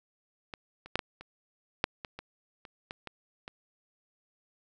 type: clicks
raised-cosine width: 0.3 ms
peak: -23 / -30 / -11 / -15 / -29 / -8 / -22 / -25 / -30 / -22 / -24 / -25 dBFS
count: 12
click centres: 0.538 / 0.86 / 0.956 / 0.992 / 1.21 / 1.841 / 2.048 / 2.19 / 2.652 / 2.909 / 3.073 / 3.479 s
effects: none